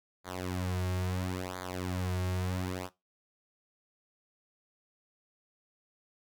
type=tone with flanger; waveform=sawtooth; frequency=91.6 Hz; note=F#2; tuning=17 cents flat; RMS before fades=-34 dBFS; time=0.24-2.9 s; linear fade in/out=50 ms; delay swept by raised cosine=0.36 to 4.06 ms; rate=0.74 Hz; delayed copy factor=-0.95; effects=noise-tail reverb RT60 0.2 s tail -18 dB re dry